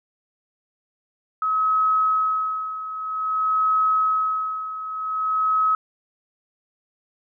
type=tone with tremolo; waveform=sine; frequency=1280 Hz; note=D#6; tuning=49 cents sharp; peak=-16 dBFS; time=1.42-5.75 s; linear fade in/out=2 ms; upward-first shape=sine; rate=0.52 Hz; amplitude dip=75%; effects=none